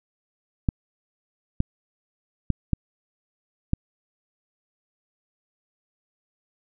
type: clicks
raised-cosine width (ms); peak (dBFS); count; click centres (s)
5; -8; 5; 0.688 / 1.604 / 2.503 / 2.733 / 3.734
effects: none